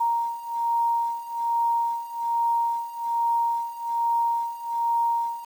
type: beating tone pair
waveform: sine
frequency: 932.3 / 933.5 Hz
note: A#5 / A#5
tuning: 0 / +2 cents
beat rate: 1.2 Hz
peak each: -27 / -24 dBFS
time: 0-5.45 s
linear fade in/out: 10 ms
effects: 8-bit